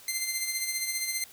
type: tone with tremolo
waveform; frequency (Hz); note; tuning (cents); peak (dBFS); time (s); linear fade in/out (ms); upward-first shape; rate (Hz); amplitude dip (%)
10% pulse; 2081; C7; -10; -18; 0.08-1.24; 2; sine; 15; 50
effects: white hiss -52 dBFS RMS until 1.32 s